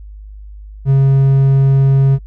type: tone with hard clipping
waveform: triangle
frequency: 136.1 Hz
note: C#3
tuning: 31 cents flat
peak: -8 dBFS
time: 0.85-2.19 s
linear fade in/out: 50 ms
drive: 6 dB
effects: noise-tail reverb RT60 0.1 s tail -26 dB re dry + added 51 Hz sine -30 dBFS peak until 2.26 s